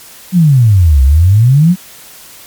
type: exponential two-way sweep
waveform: sine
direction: down then up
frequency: 190 to 64.1 to 190 Hz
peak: -3 dBFS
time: 0.32-1.76 s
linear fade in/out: 50 ms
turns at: 1.03 s
effects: white hiss -35 dBFS RMS until 2.46 s + MP3 96 kbps